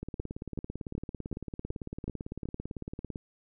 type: two click trains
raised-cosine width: 3 ms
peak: -22 / -24 dBFS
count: 7 / 57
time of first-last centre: 0.2-2.456 / 0.03-3.158 s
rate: 2.66 / 17.9 Hz
effects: none